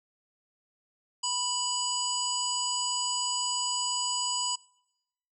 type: harmonic tone with a mistuned harmonic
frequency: 987 Hz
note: B5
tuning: 1 cent flat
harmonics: 1 / 3 / 5 / 7 / 8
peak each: -34 / -34 / -34 / -34 / -34 dBFS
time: 1.23-4.56 s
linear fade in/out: 10 ms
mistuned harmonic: 5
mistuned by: -18 cents
effects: noise-tail reverb RT60 0.9 s tail -25 dB re dry